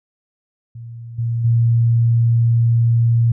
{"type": "tone with level steps", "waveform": "sine", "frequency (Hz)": 116.6, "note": "A#2", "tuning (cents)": 1, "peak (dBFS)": [-30, -17, -11], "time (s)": [0.75, 3.32], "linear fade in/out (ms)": 5, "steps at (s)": [1.18, 1.44], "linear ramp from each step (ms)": 10, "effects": []}